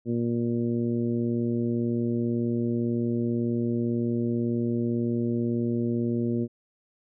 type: harmonic tone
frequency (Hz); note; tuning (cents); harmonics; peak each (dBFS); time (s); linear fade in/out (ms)
118.1; A#2; +23; 1 / 2 / 3 / 4 / 5; -30 / -26 / -30 / -37 / -43; 0.05-6.48; 50
effects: none